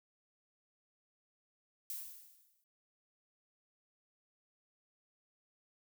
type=noise with exponential decay; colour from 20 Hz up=violet; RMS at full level=-40 dBFS; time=1.9-2.64 s; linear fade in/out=1 ms; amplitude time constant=160 ms; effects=none